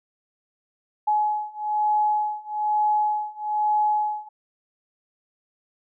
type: beating tone pair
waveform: sine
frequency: 845 / 846.1 Hz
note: G#5 / G#5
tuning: +30 / +32 cents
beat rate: 1.1 Hz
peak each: -24 / -23 dBFS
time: 1.07-4.29 s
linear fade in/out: 10 ms
effects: none